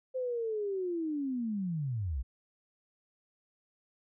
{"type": "linear sweep", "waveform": "sine", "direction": "down", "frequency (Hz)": [522, 54.8], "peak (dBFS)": -31, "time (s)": [0.14, 2.23], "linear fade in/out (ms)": 20, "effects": []}